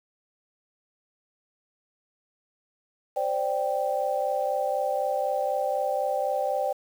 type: chord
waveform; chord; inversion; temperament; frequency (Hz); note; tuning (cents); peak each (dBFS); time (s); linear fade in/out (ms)
sine; C suspended second; none; equal; 523.3 / 587.3 / 784; C5 / D5 / G5; 0 / 0 / 0; -29 / -28 / -28; 3.16-6.73; 10
effects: 8-bit